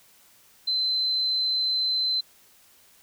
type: tone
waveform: sine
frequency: 4067 Hz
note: C8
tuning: 50 cents flat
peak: -22 dBFS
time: 0.67-2.21 s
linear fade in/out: 10 ms
effects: white hiss -57 dBFS RMS until 3.02 s